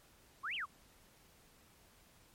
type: exponential two-way sweep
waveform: sine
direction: up then down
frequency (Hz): 1006 to 3195 to 1006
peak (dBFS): -37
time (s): 0.43-0.66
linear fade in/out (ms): 20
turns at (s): 0.55
effects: pink hiss -65 dBFS RMS until 2.34 s + MP3 64 kbps